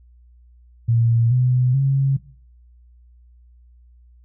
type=tone with pitch steps; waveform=sine; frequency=116 / 125.77 / 136.36 Hz; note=A#2 / B2 / C#3; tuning=-8 / +32 / -28 cents; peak=-14 dBFS; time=0.88-2.17 s; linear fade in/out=10 ms; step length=430 ms; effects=noise-tail reverb RT60 0.5 s tail -18 dB re dry + added 60 Hz sine -47 dBFS peak until 4.24 s